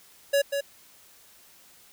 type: tone with echo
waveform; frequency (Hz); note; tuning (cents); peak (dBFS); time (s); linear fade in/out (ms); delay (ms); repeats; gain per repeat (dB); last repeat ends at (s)
square; 562; C#5; +24; -20; 0.33-0.42; 10; 190; 1; -6; 0.61
effects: white hiss -55 dBFS RMS until 1.92 s